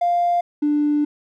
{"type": "tone pair in turn", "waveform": "triangle", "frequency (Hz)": [698.5, 295.3], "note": ["F5", "D4"], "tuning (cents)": [0, 10], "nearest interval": "octave + minor third", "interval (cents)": 1490, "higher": "first", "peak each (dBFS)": -12, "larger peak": "neither", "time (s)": [[0.01, 0.41], [0.62, 1.05]], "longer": "second", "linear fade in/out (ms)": 10, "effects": ["tanh soft clip ceiling -13 dBFS"]}